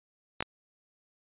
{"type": "clicks", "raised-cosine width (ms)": 0.3, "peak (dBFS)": -14, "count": 2, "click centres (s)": [0.406, 0.425], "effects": ["resampled to 8000 Hz"]}